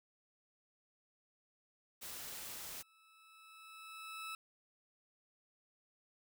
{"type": "noise", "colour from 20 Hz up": "white", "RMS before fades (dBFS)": -47, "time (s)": [2.01, 2.83], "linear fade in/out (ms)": 20}
{"type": "tone with exponential growth", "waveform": "20% pulse", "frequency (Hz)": 1307, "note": "E6", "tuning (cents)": -15, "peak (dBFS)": -37, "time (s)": [2.05, 4.35], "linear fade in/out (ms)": 2, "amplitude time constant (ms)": 500}
{"effects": []}